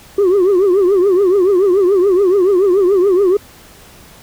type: tone with vibrato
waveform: sine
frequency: 380 Hz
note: F#4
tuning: 46 cents sharp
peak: -6 dBFS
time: 0.18-3.37 s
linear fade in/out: 5 ms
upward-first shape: triangle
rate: 7 Hz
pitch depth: 170 cents each way
effects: tanh soft clip ceiling -7 dBFS + pink hiss -41 dBFS RMS until 4.22 s